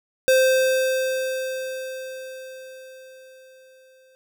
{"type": "tone with exponential decay", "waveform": "square", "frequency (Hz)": 521, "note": "C5", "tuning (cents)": -7, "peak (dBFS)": -14, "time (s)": [0.28, 4.15], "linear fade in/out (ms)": 0, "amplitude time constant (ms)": 840, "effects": []}